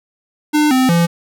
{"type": "tone with pitch steps", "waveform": "square", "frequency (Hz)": [300.6, 258.3, 170.2], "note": ["D4", "C4", "F3"], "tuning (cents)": [40, -22, -44], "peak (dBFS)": -11, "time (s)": [0.53, 1.07], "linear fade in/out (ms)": 20, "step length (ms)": 180, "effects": []}